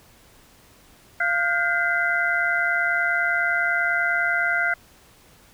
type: tone cluster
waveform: sine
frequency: 691 / 1420 / 1570 / 2041 Hz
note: F5 / F6 / G6 / C7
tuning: -19 / +28 / +2 / -44 cents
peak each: -28 / -23 / -25 / -25 dBFS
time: 1.2-4.74 s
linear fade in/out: 5 ms
effects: pink hiss -53 dBFS RMS until 5.53 s